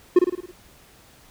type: tone with echo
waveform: triangle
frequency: 358.8 Hz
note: F4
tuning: 47 cents sharp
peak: -7 dBFS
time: 0.16-0.19 s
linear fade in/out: 5 ms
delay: 54 ms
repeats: 6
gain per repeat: -5 dB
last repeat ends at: 0.514 s
effects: pink hiss -52 dBFS RMS until 1.3 s

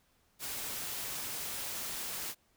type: noise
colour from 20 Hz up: white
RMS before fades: -39 dBFS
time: 0.39-2.35 s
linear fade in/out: 50 ms
effects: pink hiss -71 dBFS RMS until 2.56 s

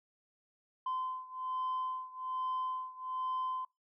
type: beating tone pair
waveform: sine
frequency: 1028 / 1029.2 Hz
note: C6 / C6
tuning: -31 / -29 cents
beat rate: 1.2 Hz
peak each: -36 / -38 dBFS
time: 0.86-3.65 s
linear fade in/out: 5 ms
effects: noise-tail reverb RT60 0.2 s tail -22 dB re dry + tanh soft clip ceiling -30 dBFS

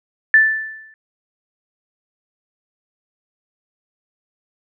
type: tone with exponential decay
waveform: sine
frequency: 1760 Hz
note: A6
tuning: in tune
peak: -5 dBFS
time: 0.34-0.94 s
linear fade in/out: 1 ms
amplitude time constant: 130 ms
effects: none

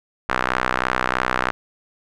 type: tone with band-pass filter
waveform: sawtooth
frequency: 63.1 Hz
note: B1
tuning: 38 cents sharp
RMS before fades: -22 dBFS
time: 0.29-1.51 s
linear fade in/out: 0 ms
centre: 1400 Hz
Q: 1.8
effects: none

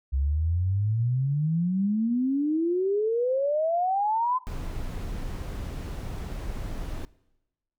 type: exponential sweep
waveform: sine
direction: up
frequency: 65.2 to 1036 Hz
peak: -22 dBFS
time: 0.12-4.39 s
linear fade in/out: 20 ms
type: noise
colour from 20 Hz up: brown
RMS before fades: -33 dBFS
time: 4.47-7.05 s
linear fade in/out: 0 ms
effects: noise-tail reverb RT60 1.0 s tail -22 dB re dry

